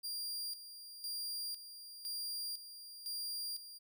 sawtooth tone with tremolo, 4780 Hz, D8, 30 cents sharp, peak -36 dBFS, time 0.03-3.79 s, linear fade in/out 20 ms, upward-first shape square, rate 0.99 Hz, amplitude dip 70%, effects none

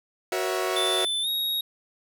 sawtooth chord, F# dominant seventh, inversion none, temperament equal with one note detuned, 370 / 475.1 / 554.4 / 659.3 Hz, F#4 / A#4 / C#5 / E5, 0 / +33 / 0 / 0 cents, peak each -24 / -29 / -29 / -27 dBFS, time 0.32-1.05 s, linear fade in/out 2 ms
square tone with pitch glide, 3520 to 3773 Hz, A7 to A#7, 0 to +20 cents, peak -25 dBFS, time 0.76-1.61 s, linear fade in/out 5 ms, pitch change +120 cents, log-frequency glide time 1.22-1.28 s
effects none

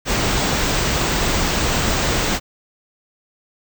pink band-stop noise, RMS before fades -19 dBFS, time 0.05-2.4 s, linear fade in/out 50 ms, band 8400 to 15000 Hz, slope 96 dB/octave, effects none

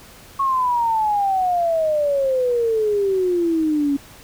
sine exponential sweep, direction down, 1106 to 277.2 Hz, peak -16 dBFS, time 0.39-3.97 s, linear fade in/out 10 ms, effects pink hiss -44 dBFS RMS until 4.23 s

